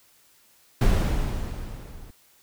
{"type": "noise with level ramp", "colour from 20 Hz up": "brown", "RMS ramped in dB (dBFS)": [-17, -44], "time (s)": [0.81, 2.11], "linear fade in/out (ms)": 5, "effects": ["white hiss -59 dBFS RMS until 2.42 s"]}